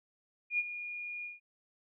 sine tone with ADSR envelope, 2432 Hz, D#7, 40 cents flat, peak -26 dBFS, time 0.5-1.4 s, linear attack 87 ms, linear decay 38 ms, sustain -12 dB, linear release 160 ms, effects none

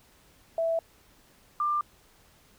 sine tone pair in turn, 659.3 / 1191.1 Hz, E5 / D6, 0 / +24 cents, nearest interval minor seventh, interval 1024 cents, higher second, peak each -24 dBFS, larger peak neither, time 0.58-0.79 / 1.6-1.81 s, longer neither, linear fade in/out 2 ms, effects pink hiss -60 dBFS RMS until 2.58 s

